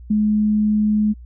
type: tone with ADSR envelope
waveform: sine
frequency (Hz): 211.8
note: G#3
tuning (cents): +34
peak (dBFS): -12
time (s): 0.1-1.14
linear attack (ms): 10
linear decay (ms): 7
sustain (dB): -2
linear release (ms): 28
effects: added 60 Hz sine -36 dBFS peak until 1.25 s